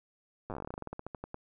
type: slowing click train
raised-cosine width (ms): 1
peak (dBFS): -25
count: 23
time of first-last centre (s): 0.5-1.344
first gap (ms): 8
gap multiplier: 1.13
effects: none